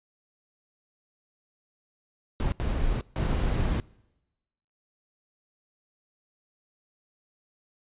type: noise bursts at uneven times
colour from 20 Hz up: brown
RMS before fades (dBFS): -26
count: 3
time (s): 2.4-2.52 / 2.6-3.01 / 3.16-3.8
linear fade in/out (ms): 0
effects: noise-tail reverb RT60 1.0 s tail -24 dB re dry + resampled to 8000 Hz